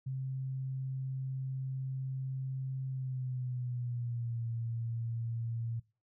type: tone with pitch glide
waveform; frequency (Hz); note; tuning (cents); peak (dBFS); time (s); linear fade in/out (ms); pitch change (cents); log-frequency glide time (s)
sine; 132.1 to 115.67; C3 to A#2; +17 to -13; -34; 0.06-5.8; 10; -230; 2.88-4.46
effects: noise-tail reverb RT60 0.3 s tail -20 dB re dry